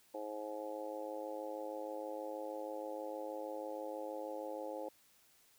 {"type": "harmonic tone", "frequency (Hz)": 106.3, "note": "G#2", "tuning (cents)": 41, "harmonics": [3, 4, 5, 6, 7, 8], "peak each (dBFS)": [-48, -50, -43, -53, -52, -49], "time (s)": [0.14, 4.89], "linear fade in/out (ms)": 5, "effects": ["white hiss -68 dBFS RMS until 5.58 s"]}